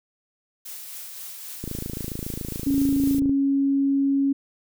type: noise with tremolo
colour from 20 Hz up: blue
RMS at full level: -36 dBFS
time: 0.65-3.2 s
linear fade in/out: 10 ms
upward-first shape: triangle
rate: 3.8 Hz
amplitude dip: 35%
type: click train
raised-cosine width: 3 ms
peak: -18 dBFS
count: 46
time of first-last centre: 1.64-3.294 s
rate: 27.2 Hz
type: tone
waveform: sine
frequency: 276.1 Hz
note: C#4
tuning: 7 cents flat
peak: -18 dBFS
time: 2.66-4.33 s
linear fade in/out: 10 ms
effects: none